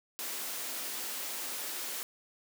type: high-pass noise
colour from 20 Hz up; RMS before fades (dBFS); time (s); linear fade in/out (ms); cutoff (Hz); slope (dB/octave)
white; -38; 0.19-2.03; 0; 220; 24
effects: none